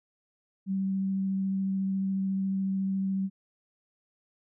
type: tone with vibrato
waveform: sine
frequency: 192.7 Hz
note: G3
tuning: 29 cents flat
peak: -26 dBFS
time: 0.66-3.3 s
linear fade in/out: 50 ms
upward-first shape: triangle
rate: 14 Hz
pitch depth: 11 cents each way
effects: none